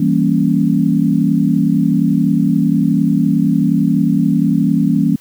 sine chord, E diminished seventh, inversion none, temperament equal, 164.81 / 196 / 233.1 / 277.2 Hz, E3 / G3 / Bb3 / Db4, 0 / 0 / 0 / 0 cents, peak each -16 dBFS, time 0-5.16 s, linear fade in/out 5 ms, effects white hiss -47 dBFS RMS until 5.2 s

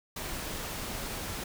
pink noise, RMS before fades -37 dBFS, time 0.16-1.44 s, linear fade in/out 5 ms, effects none

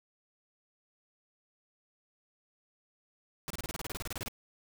pink noise bursts, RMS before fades -38 dBFS, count 16, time 3.48-4.283 s, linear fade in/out 0 ms, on 23 ms, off 29 ms, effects none

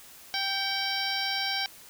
harmonic tone with a mistuned harmonic, 784 Hz, G5, in tune, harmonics 1 / 2 / 3 / 4 / 5 / 6 / 7, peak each -35 / -35 / -35 / -35 / -35 / -35 / -35 dBFS, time 0.34-1.66 s, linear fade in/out 0 ms, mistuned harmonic 3, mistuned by -55 cents, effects white hiss -50 dBFS RMS until 1.89 s

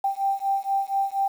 sine beating tone pair, 784 / 788.2 Hz, G5 / G5, 0 / +9 cents, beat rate 4.2 Hz, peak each -25 dBFS, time 0.04-1.28 s, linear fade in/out 5 ms, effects 8-bit

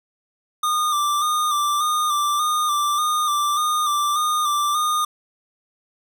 square tone with vibrato, 1200 Hz, D6, 37 cents sharp, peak -19 dBFS, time 0.63-5.05 s, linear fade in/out 5 ms, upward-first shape square, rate 1.7 Hz, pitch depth 35 cents each way, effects none

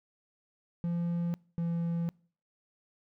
triangle tone pair in turn, 171.5 / 169.04 Hz, F3 / E3, -31 / +44 cents, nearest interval unison, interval 25 cents, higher first, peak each -27 dBFS, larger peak neither, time 0.84-1.34 / 1.58-2.09 s, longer second, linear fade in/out 0 ms, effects noise-tail reverb RT60 0.5 s tail -26 dB re dry

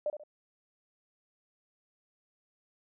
sine tone with echo, 598 Hz, D5, 31 cents sharp, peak -28 dBFS, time 0.06-0.1 s, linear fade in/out 2 ms, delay 68 ms, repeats 2, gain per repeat -9 dB, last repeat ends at 0.236 s, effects none

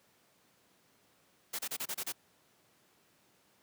white noise bursts, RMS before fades -37 dBFS, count 7, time 1.53-2.124 s, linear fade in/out 10 ms, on 60 ms, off 29 ms, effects pink hiss -68 dBFS RMS until 3.62 s + high-pass 150 Hz 12 dB/octave

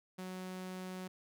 sawtooth tone, 185 Hz, F#3, in tune, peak -38 dBFS, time 0.18-1.08 s, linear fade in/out 10 ms, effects none

